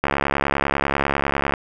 click train, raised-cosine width 0.5 ms, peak -4 dBFS, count 106, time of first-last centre 0.04-1.538 s, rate 70.1 Hz, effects none

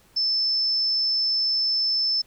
sine tone, 5274 Hz, E8, in tune, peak -20 dBFS, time 0.16-2.22 s, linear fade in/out 10 ms, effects pink hiss -58 dBFS RMS until 2.26 s

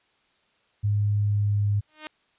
sine tone with pitch glide, 103.3 to 102.53 Hz, G#2 to G#2, -9 to -22 cents, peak -20 dBFS, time 0.83-1.81 s, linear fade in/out 20 ms, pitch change -13 cents, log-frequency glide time 1.17-1.67 s
5% pulse tone with exponential growth, 307.6 Hz, D#4, 20 cents flat, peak -21 dBFS, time 1.88-2.07 s, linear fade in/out 0 ms, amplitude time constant 40 ms
effects white hiss -66 dBFS RMS until 2.38 s + resampled to 8000 Hz

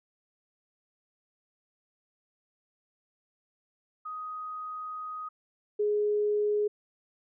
sine tone pair in turn, 1251 / 417.5 Hz, D#6 / G#4, +9 / +9 cents, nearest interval octave + perfect fifth, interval 1900 cents, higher first, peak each -35 / -24 dBFS, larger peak second, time 4.05-5.29 / 5.79-6.68 s, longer first, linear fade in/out 10 ms, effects none

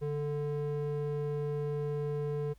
triangle ring-modulated tone, 293.7 Hz, D4, in tune, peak -26 dBFS, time 0.01-2.54 s, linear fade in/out 20 ms, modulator 148 Hz, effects added 50 Hz sine -56 dBFS peak until 2.58 s + pink hiss -70 dBFS RMS until 2.58 s

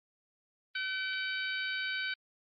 harmonic tone with a mistuned harmonic, 760 Hz, F#5, 46 cents sharp, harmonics 2 / 3 / 4 / 5 / 6, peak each -35 / -39 / -41 / -43 / -45 dBFS, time 0.75-2.14 s, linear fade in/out 5 ms, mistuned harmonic 3, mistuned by +26 cents, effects Opus 24 kbps

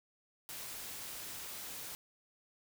white noise, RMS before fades -45 dBFS, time 0.49-1.95 s, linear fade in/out 0 ms, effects none

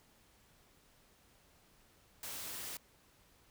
white noise, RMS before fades -44 dBFS, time 2.23-2.77 s, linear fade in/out 2 ms, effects pink hiss -67 dBFS RMS until 3.5 s

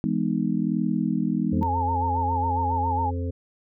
sine chord, E major seventh, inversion none, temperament just, 164.81 / 206 / 247.2 / 309 Hz, E3 / G#3 / B3 / D#4, 0 / -14 / +2 / -12 cents, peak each -28 / -25 / -27 / -29 dBFS, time 0.04-1.63 s, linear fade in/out 0 ms
harmonic tone, 87.1 Hz, F2, 4 cents flat, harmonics 1 / 3 / 5 / 6, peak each -26 / -33 / -37 / -39 dBFS, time 1.52-3.31 s, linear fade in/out 10 ms
sine tone with vibrato, 872 Hz, A5, 16 cents flat, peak -23 dBFS, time 1.61-3.11 s, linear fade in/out 20 ms, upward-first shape sine, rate 7.3 Hz, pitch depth 99 cents each way
effects none

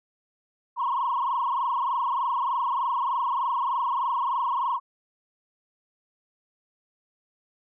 sine tone with frequency modulation, 1018 Hz, C6, 48 cents flat, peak -22 dBFS, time 0.76-4.8 s, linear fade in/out 50 ms, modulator 23.3 Hz, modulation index 3.7, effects tanh soft clip ceiling -19 dBFS

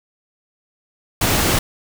pink noise, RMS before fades -17 dBFS, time 1.21-1.59 s, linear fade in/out 5 ms, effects none

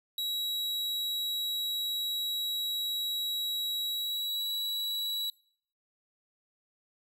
45% pulse tone with pitch glide, 3873 to 3909 Hz, B7 to B7, -35 to -19 cents, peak -30 dBFS, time 0.18-5.3 s, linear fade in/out 2 ms, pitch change +16 cents, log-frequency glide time 3.81-4.49 s, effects noise-tail reverb RT60 0.6 s tail -23 dB re dry

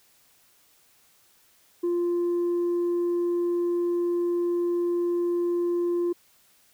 sine tone with tanh clipping, 348 Hz, F4, 6 cents flat, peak -23 dBFS, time 1.83-6.13 s, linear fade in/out 10 ms, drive 1 dB, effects white hiss -61 dBFS RMS until 6.73 s

